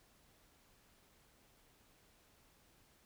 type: silence
effects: pink hiss -69 dBFS RMS until 3.05 s